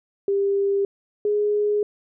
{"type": "tone pair in turn", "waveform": "sine", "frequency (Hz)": [397.6, 416], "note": ["G4", "G#4"], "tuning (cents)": [25, 3], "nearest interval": "minor second", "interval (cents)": 78, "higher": "second", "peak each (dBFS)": -18, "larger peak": "neither", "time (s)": [[0.28, 0.85], [1.25, 1.83]], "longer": "second", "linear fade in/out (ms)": 2, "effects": []}